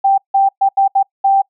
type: tone bursts at uneven times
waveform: sine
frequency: 784 Hz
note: G5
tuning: in tune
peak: -8 dBFS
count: 6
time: 0.04-0.18 / 0.34-0.49 / 0.61-0.69 / 0.77-0.88 / 0.95-1.03 / 1.24-1.42 s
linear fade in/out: 10 ms
effects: noise-tail reverb RT60 0.1 s tail -25 dB re dry